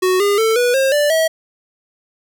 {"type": "tone with pitch steps", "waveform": "square", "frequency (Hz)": [370, 405.8, 445.1, 488.2, 535.5, 587.3, 644.2], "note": ["F#4", "G#4", "A4", "B4", "C5", "D5", "E5"], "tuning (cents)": [0, -40, 20, -20, 40, 0, -40], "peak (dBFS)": -13, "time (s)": [0.02, 1.28], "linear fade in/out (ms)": 10, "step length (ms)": 180, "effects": []}